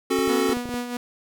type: chord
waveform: square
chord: F# minor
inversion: second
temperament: equal with one note detuned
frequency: 270.7 / 370 / 440 Hz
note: C#4 / F#4 / A4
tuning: -41 / 0 / 0 cents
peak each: -25 dBFS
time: 0.1-0.54 s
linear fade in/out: 10 ms
type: clicks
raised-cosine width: 2 ms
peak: -21 dBFS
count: 7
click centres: 0.188 / 0.277 / 0.494 / 0.57 / 0.656 / 0.691 / 0.741 s
type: tone with tremolo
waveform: sawtooth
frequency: 243.6 Hz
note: B3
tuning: 24 cents flat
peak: -21 dBFS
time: 0.29-0.97 s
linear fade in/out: 2 ms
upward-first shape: sine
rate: 4.7 Hz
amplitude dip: 55%
effects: none